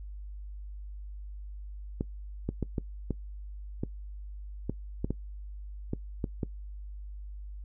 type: clicks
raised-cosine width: 3 ms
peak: -17 dBFS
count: 12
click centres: 2.009 / 2.49 / 2.627 / 2.782 / 3.107 / 3.835 / 4.696 / 5.045 / 5.106 / 5.934 / 6.242 / 6.432 s
effects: noise-tail reverb RT60 0.1 s tail -21 dB re dry + added 50 Hz sine -39 dBFS peak until 7.64 s